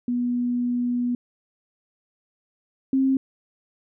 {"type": "tone pair in turn", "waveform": "sine", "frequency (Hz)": [243.9, 266.5], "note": ["B3", "C4"], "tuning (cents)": [-21, 32], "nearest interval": "major second", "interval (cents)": 153, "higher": "second", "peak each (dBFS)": [-21, -17], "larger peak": "second", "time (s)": [[0.08, 1.15], [2.93, 3.17]], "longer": "first", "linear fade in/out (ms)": 2, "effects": []}